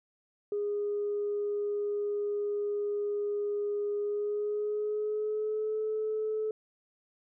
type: tone with pitch glide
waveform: sine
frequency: 411.5 to 433 Hz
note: G#4 to A4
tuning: -16 to -28 cents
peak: -28 dBFS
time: 0.52-6.51 s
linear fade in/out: 2 ms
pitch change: +88 cents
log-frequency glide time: 3.98-5.79 s
effects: tanh soft clip ceiling -24 dBFS